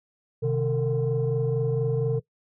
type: tone cluster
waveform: sine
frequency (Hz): 128.1 / 152.4 / 452.8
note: C3 / D#3 / A4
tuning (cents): -36 / -36 / +50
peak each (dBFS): -24 / -29 / -23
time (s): 0.42-2.2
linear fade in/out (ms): 20
effects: noise-tail reverb RT60 0.1 s tail -19 dB re dry + tanh soft clip ceiling -17 dBFS